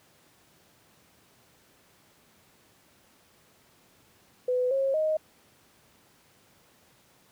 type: tone with pitch steps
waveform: sine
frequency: 501 / 541 / 624 Hz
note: B4 / C#5 / D#5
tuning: +25 / -42 / +5 cents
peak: -23 dBFS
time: 4.48-5.17 s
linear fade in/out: 5 ms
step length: 230 ms
effects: pink hiss -61 dBFS RMS until 7.31 s + high-pass 100 Hz 12 dB/octave